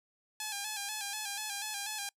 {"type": "tone with vibrato", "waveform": "5% pulse", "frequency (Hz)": 830.6, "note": "G#5", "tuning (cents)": 0, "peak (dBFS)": -24, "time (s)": [0.4, 2.09], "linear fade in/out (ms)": 2, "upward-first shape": "square", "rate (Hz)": 4.1, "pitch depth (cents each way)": 56, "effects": ["noise-tail reverb RT60 0.1 s tail -26 dB re dry"]}